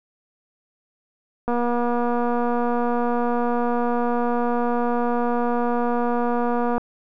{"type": "click train", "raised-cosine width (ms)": 1, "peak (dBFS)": -11, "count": 1273, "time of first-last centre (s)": [1.48, 6.78], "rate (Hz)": 240, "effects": []}